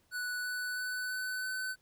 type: tone with pitch steps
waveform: square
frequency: 1480 / 1488.6 / 1497.2 / 1505.9 / 1514.6 Hz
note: F#6 / F#6 / F#6 / F#6 / F#6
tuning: 0 / +10 / +20 / +30 / +40 cents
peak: -35 dBFS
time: 0.11-1.76 s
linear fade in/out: 50 ms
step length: 330 ms
effects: pink hiss -71 dBFS RMS until 1.81 s